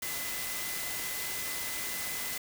sine tone in noise, 2021 Hz, B6, 39 cents sharp, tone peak -42 dBFS, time 0.02-2.38 s, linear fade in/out 5 ms, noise white, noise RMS -36 dBFS, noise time 0.02-2.38 s, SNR -9 dB, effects none

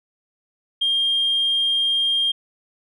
sine tone, 3211 Hz, G7, 41 cents sharp, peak -16 dBFS, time 0.81-2.32 s, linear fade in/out 10 ms, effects tanh soft clip ceiling -13 dBFS

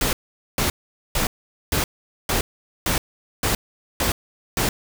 pink noise bursts, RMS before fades -21 dBFS, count 9, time 0.01-4.69 s, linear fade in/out 2 ms, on 120 ms, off 450 ms, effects none

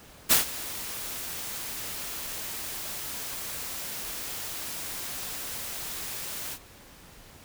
white noise with ADSR envelope, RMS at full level -18 dBFS, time 0.29-6.59 s, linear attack 26 ms, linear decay 130 ms, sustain -18 dB, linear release 69 ms, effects pink hiss -51 dBFS RMS until 7.44 s

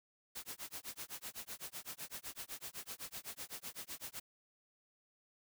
white noise with tremolo, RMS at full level -44 dBFS, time 0.35-4.2 s, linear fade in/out 10 ms, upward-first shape sine, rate 7.9 Hz, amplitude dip 100%, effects none

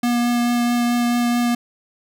square tone with vibrato, 240 Hz, B3, 49 cents flat, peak -17 dBFS, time 0.03-1.55 s, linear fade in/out 5 ms, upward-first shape triangle, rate 4.6 Hz, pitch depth 11 cents each way, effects none

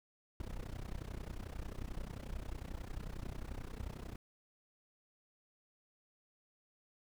brown noise with amplitude modulation, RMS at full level -40 dBFS, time 0.4-4.16 s, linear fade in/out 2 ms, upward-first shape sine, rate 31.2 Hz, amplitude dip 90%, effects none

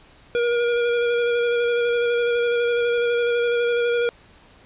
square tone with vibrato, 476.1 Hz, A#4, 37 cents sharp, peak -19 dBFS, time 0.35-4.09 s, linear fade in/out 0 ms, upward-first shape square, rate 12 Hz, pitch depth 12 cents each way, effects pink hiss -51 dBFS RMS until 4.65 s + resampled to 8000 Hz

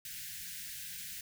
white band-stop noise, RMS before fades -44 dBFS, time 0.05-1.21 s, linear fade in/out 2 ms, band 200 to 1500 Hz, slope 96 dB/octave, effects none

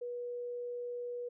sine tone, 485.3 Hz, B4, 30 cents flat, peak -37 dBFS, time 0.01-1.29 s, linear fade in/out 10 ms, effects none

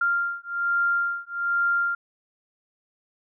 sine beating tone pair, 1393 / 1394.2 Hz, F6 / F6, -5 / -3 cents, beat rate 1.2 Hz, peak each -25 dBFS, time 0.01-1.95 s, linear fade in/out 5 ms, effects none

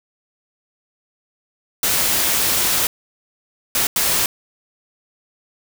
white noise bursts at uneven times, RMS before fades -18 dBFS, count 3, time 1.83-2.87 / 3.75-3.87 / 3.96-4.26 s, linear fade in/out 2 ms, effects none

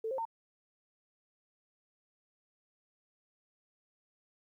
sine tone with pitch steps, 444.8 / 528 / 910 Hz, A4 / C5 / A#5, +19 / +16 / -42 cents, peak -33 dBFS, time 0.04-0.253 s, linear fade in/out 5 ms, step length 71 ms, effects 12-bit

